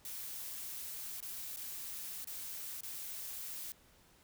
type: noise with dropouts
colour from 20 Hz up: blue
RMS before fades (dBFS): -44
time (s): 0.05-3.72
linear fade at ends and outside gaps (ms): 1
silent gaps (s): 1.204-1.226 / 1.562-1.571 / 2.245-2.272 / 2.808-2.833
effects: pink hiss -65 dBFS RMS until 4.23 s